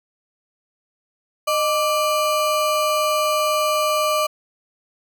square ring-modulated tone, 893 Hz, A5, 25 cents sharp, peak -15 dBFS, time 1.47-4.27 s, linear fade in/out 10 ms, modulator 279 Hz, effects none

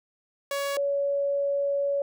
sawtooth / sine tone pair in turn, 561 / 563 Hz, C#5 / C#5, +21 / +27 cents, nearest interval unison, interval 6 cents, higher second, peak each -23 dBFS, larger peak neither, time 0.51-0.77 / 0.77-2.02 s, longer second, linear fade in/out 2 ms, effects none

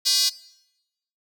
square tone with high-pass filter, 224 Hz, A3, 31 cents sharp, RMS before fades -20 dBFS, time 0.05-0.3 s, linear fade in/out 20 ms, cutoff 4600 Hz, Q 5, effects noise-tail reverb RT60 0.9 s tail -22 dB re dry

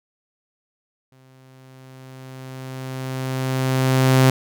sawtooth tone with exponential growth, 130.81 Hz, C3, in tune, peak -7 dBFS, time 1.12-4.3 s, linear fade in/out 2 ms, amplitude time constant 690 ms, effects none

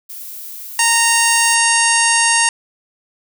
violet noise, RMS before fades -31 dBFS, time 0.09-1.55 s, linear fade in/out 10 ms
harmonic tone, 925 Hz, A#5, 14 cents flat, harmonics 1 / 2 / 3 / 4 / 5 / 6 / 7 / 8 / 9 / 10, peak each -18 / -18 / -19 / -29 / -23 / -23 / -21 / -28 / -19 / -19 dBFS, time 0.79-2.49 s, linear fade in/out 2 ms
effects none

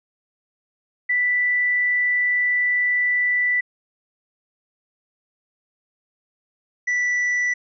sine / triangle tone pair in turn, 1975.5 / 1967 Hz, B6 / B6, 0 / -7 cents, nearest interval unison, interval 7 cents, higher first, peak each -17 dBFS, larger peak neither, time 1.09-3.61 / 6.87-7.54 s, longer first, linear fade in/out 10 ms, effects resampled to 16000 Hz

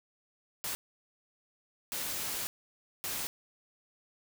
white noise bursts at uneven times, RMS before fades -36 dBFS, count 3, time 0.64-0.75 / 1.92-2.47 / 3.04-3.27 s, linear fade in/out 0 ms, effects none

